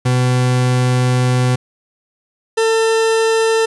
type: tone pair in turn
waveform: 40% pulse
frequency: 125.8 / 448.3 Hz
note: B2 / A4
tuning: +32 / +32 cents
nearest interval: octave + minor seventh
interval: 2200 cents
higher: second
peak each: -11 dBFS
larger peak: neither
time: 0.05-1.56 / 2.57-3.66 s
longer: first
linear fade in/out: 10 ms
effects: resampled to 24000 Hz + 8-bit